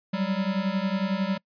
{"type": "beating tone pair", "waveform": "square", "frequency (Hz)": [187.3, 198.3], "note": ["F#3", "G3"], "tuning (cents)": [21, 20], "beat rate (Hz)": 11, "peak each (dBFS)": -28, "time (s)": [0.13, 1.38], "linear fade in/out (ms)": 10, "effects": ["noise-tail reverb RT60 0.1 s tail -25 dB re dry", "resampled to 11025 Hz"]}